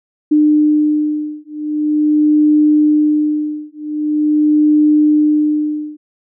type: beating tone pair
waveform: sine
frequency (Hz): 301.3 / 301.74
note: D4 / D4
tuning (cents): +44 / +47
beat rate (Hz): 0.44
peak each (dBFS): -13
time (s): 0.31-5.97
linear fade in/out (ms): 10
effects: none